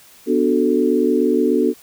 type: chord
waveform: sine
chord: B minor seventh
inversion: none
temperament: equal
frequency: 246.9 / 293.7 / 370 / 440 Hz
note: B3 / D4 / F#4 / A4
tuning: 0 / 0 / 0 / 0 cents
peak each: -19 dBFS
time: 0.26-1.74 s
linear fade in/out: 50 ms
effects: white hiss -47 dBFS RMS until 1.82 s